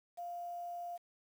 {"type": "tone with quantisation", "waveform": "sine", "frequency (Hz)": 698.5, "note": "F5", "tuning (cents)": 0, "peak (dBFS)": -40, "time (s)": [0.17, 0.98], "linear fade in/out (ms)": 20, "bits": 10, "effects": []}